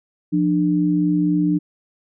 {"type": "tone pair together", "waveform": "sine", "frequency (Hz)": [174.61, 298.7], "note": ["F3", "D4"], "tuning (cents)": [0, 29], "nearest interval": "major sixth", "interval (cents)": 929, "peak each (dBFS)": [-19, -17], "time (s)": [0.32, 1.59], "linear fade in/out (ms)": 20, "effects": []}